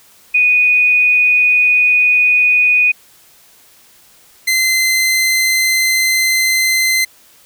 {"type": "tone pair in turn", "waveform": ["sine", "sawtooth"], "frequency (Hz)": [2477, 2066], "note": ["D#7", "C7"], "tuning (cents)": [-8, -22], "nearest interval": "minor third", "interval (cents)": 314, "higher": "first", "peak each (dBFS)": -8, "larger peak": "neither", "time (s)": [[0.34, 2.92], [4.47, 7.05]], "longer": "neither", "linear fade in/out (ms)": 10, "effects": ["white hiss -47 dBFS RMS until 7.45 s"]}